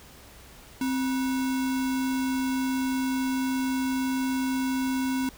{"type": "tone with sample-and-hold", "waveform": "sine", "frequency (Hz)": 261.8, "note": "C4", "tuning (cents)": 1, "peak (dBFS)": -24, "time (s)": [0.81, 5.29], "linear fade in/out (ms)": 2, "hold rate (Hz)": 1225, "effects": ["added 60 Hz sine -55 dBFS peak until 5.37 s", "pink hiss -50 dBFS RMS until 5.37 s"]}